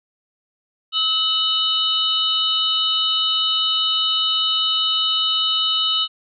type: tone cluster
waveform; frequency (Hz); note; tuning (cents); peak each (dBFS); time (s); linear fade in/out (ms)
sine; 1292 / 2985 / 3740 / 4187; E6 / F#7 / A#7 / C8; -35 / +15 / +5 / 0; -27 / -19 / -22 / -28; 0.92-6.08; 50
effects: none